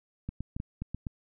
clicks, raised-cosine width 5 ms, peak -22 dBFS, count 7, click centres 0.29 / 0.406 / 0.565 / 0.601 / 0.82 / 0.946 / 1.068 s, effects none

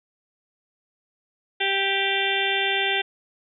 harmonic tone, 392 Hz, G4, in tune, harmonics 1 / 2 / 4 / 5 / 6 / 7 / 8 / 9, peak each -29 / -29 / -29 / -29 / -29 / -29 / -29 / -29 dBFS, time 1.6-3.02 s, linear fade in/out 10 ms, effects none

